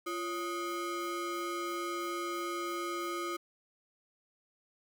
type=ring-modulated tone; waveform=square; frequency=451.5 Hz; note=A4; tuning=45 cents sharp; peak=-32 dBFS; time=0.06-3.37 s; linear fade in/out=10 ms; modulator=797 Hz; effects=none